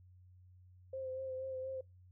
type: tone with vibrato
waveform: sine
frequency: 523.3 Hz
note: C5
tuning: in tune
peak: -39 dBFS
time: 0.93-1.81 s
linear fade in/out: 5 ms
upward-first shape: sine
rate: 4.2 Hz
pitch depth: 25 cents each way
effects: noise-tail reverb RT60 0.2 s tail -23 dB re dry + added 91 Hz sine -58 dBFS peak until 2.11 s